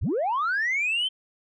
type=linear sweep; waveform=sine; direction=up; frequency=37.99 to 3138 Hz; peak=-21 dBFS; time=0.01-1.09 s; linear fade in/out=20 ms; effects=tanh soft clip ceiling -20 dBFS